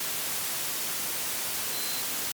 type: tone in noise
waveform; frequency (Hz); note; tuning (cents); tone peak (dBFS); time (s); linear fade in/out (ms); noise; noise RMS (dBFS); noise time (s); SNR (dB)
sine; 4085; C8; -42; -37; 1.73-2.01; 5; white; -31; 0-2.32; -9
effects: high-pass 100 Hz 12 dB/octave + MP3 96 kbps